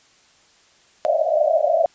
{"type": "band-pass noise", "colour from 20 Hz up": "pink", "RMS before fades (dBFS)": -18, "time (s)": [1.05, 1.86], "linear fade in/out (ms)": 0, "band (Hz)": [590, 680], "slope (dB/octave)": 96, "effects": ["white hiss -55 dBFS RMS until 1.94 s", "resampled to 16000 Hz"]}